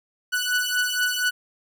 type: beating tone pair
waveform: sawtooth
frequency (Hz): 1480 / 1484.2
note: F#6 / F#6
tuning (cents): 0 / +5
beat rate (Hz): 4.2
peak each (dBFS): -21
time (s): 0.32-1.31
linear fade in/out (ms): 20
effects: none